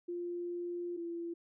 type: tone pair in turn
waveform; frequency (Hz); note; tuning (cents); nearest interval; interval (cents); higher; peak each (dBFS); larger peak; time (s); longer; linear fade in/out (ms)
sine; 349.2 / 339.7; F4 / F4; 0 / -48; unison; 48; first; -36 / -37; first; 0.08-0.97 / 0.97-1.34; first; 10
effects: none